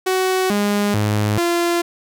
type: tone with pitch steps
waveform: sawtooth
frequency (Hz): 374 / 204.9 / 105.1 / 344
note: F#4 / G#3 / G#2 / F4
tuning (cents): +19 / -23 / +21 / -26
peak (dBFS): -12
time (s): 0.06-1.82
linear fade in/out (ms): 10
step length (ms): 440
effects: none